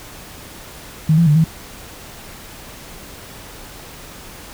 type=tone with pitch steps; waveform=sine; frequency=156.9 / 168.3 / 148.6 / 161.1 Hz; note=D#3 / E3 / D3 / E3; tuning=+15 / +36 / +21 / -39 cents; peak=-9 dBFS; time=1.09-1.442 s; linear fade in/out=5 ms; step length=88 ms; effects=pink hiss -37 dBFS RMS until 4.53 s